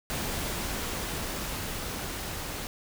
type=noise with level ramp; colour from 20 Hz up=pink; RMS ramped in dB=-32 to -36 dBFS; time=0.1-2.67 s; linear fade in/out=0 ms; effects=none